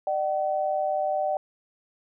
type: tone pair together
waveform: sine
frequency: 602 / 760.6 Hz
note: D5 / F#5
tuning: +43 / +48 cents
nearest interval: major third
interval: 405 cents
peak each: -26 dBFS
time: 0.07-1.37 s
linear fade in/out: 2 ms
effects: none